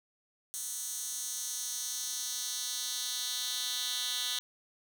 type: tone with high-pass filter sweep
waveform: 10% pulse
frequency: 248.3 Hz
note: B3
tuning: 9 cents sharp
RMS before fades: -36 dBFS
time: 0.54-4.39 s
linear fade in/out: 0 ms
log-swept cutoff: 7500 to 3400 Hz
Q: 1.8
effects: none